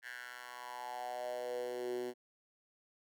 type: tone with high-pass filter sweep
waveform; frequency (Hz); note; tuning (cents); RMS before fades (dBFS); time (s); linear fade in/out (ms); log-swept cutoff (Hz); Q
10% pulse; 123.47; B2; 0; -42; 0.02-2.14; 50; 1700 to 310; 5.6
effects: none